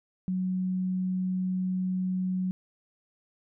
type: tone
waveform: sine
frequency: 185 Hz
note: F#3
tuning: in tune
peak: -26 dBFS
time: 0.28-2.51 s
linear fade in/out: 0 ms
effects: none